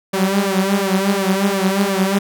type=tone with flanger; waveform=sawtooth; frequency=194.7 Hz; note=G3; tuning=12 cents flat; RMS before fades=-17 dBFS; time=0.13-2.19 s; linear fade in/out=10 ms; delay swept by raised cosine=1.7 to 7.2 ms; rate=2.8 Hz; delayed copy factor=+1; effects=none